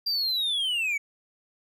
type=linear sweep; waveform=triangle; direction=down; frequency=4776 to 2217 Hz; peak=-23 dBFS; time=0.06-0.98 s; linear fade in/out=10 ms; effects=none